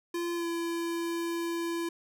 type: tone with pitch glide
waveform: square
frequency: 343.7 to 337.6 Hz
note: F4 to E4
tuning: -28 to +41 cents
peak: -31 dBFS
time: 0.14-1.89 s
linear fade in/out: 5 ms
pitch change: -31 cents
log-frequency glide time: 0.35-0.46 s
effects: none